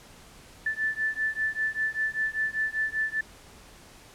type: beating tone pair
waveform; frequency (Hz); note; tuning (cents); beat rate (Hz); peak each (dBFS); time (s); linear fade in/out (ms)
sine; 1755 / 1760.1; A6 / A6; -5 / 0; 5.1; -29 / -29; 0.66-3.21; 5
effects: pink hiss -51 dBFS RMS until 4.14 s + low-pass 11000 Hz 12 dB/octave